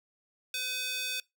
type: tone with high-pass filter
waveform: square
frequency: 506 Hz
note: B4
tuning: 42 cents sharp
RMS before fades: -34 dBFS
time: 0.54-1.2 s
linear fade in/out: 2 ms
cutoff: 2900 Hz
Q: 1.8
effects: noise-tail reverb RT60 0.2 s tail -24 dB re dry